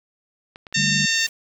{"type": "clicks", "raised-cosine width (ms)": 0.3, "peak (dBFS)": -23, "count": 3, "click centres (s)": [0.559, 0.668, 0.726]}
{"type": "noise with exponential growth", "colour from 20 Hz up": "white", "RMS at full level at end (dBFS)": -39, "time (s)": [0.73, 1.29], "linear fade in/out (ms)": 2, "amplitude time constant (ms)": 120}
{"type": "harmonic tone", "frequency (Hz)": 907, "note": "A#5", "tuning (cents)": -48, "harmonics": [2, 3, 4, 5, 6, 7, 8], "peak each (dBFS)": [-23, -25, -26, -27, -28, -28, -29], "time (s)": [0.74, 1.27], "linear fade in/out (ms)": 10}
{"type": "chord", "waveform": "sine", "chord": "D suspended fourth", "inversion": "none", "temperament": "just", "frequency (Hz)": [146.83, 195.78, 220.2], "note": ["D3", "G3", "A3"], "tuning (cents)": [0, -2, 2], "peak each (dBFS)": [-26, -26, -31], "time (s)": [0.76, 1.06], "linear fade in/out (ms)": 10}
{"effects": []}